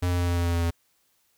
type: tone with pitch steps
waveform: square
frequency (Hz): 89 / 88.33 / 87.67 / 87.02 / 86.37 / 85.72 / 85.08 / 84.44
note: F2 / F2 / F2 / F2 / F2 / F2 / F2 / E2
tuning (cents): +33 / +20 / +7 / -6 / -19 / -32 / -45 / +42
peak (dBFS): -23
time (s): 0.02-0.708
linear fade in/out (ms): 10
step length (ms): 86
effects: white hiss -68 dBFS RMS until 1.37 s